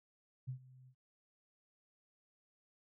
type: tone with ADSR envelope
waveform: sine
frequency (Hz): 128.7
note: C3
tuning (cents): -28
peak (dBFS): -37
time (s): 0.47-0.95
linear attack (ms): 21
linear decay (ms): 93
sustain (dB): -20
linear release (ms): 73
effects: none